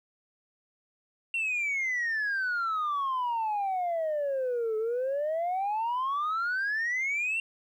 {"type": "exponential two-way sweep", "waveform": "sine", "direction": "down then up", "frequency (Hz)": [2750, 429.6, 2750], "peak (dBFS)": -25, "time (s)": [1.34, 7.4], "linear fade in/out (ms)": 2, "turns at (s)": 4.77, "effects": ["tanh soft clip ceiling -25 dBFS", "11-bit"]}